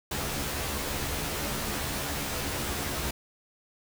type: noise with comb filter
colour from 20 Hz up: pink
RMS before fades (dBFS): -32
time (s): 0.11-3.11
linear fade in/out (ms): 5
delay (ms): 14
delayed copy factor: +0.9
effects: none